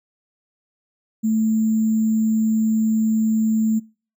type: tone with sample-and-hold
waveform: sine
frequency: 220 Hz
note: A3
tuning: in tune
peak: -16 dBFS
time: 1.23-3.8 s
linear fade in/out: 20 ms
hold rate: 7350 Hz
effects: noise-tail reverb RT60 0.4 s tail -26 dB re dry